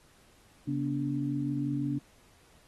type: tone cluster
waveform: sine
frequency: 136.8 / 241.7 / 287.8 Hz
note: C#3 / B3 / D4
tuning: -23 / -37 / -35 cents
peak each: -33 / -36 / -31 dBFS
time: 0.67-1.99 s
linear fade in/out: 10 ms
effects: pink hiss -62 dBFS RMS until 2.67 s + AAC 32 kbps